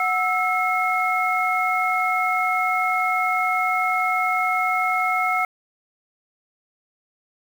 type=tone cluster; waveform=sine; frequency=738 / 1313 / 2164 Hz; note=F#5 / E6 / C#7; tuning=-5 / -7 / -42 cents; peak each=-23 dBFS; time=0-5.45 s; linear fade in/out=2 ms; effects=7-bit